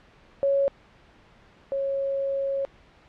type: tone pair in turn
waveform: sine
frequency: 554.4 / 548.7 Hz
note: C#5 / C#5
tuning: 0 / -18 cents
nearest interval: unison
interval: 18 cents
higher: first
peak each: -19 / -24 dBFS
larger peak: first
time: 0.43-0.68 / 1.72-2.65 s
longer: second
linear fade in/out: 0 ms
effects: pink hiss -55 dBFS RMS until 3.08 s + low-pass 3000 Hz 12 dB/octave